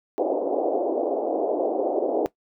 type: band-pass noise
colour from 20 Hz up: white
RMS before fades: -24 dBFS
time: 0.18-2.26 s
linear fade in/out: 0 ms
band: 290 to 710 Hz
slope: 48 dB/octave
effects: noise-tail reverb RT60 0.1 s tail -17 dB re dry